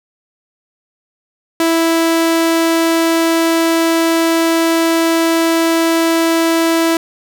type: tone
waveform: sawtooth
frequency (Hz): 329.6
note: E4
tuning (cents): 0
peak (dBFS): -7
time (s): 1.6-6.97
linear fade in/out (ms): 2
effects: none